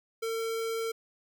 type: tone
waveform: square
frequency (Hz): 452.6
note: A4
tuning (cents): +49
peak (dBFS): -31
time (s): 0.22-0.92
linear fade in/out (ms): 10
effects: none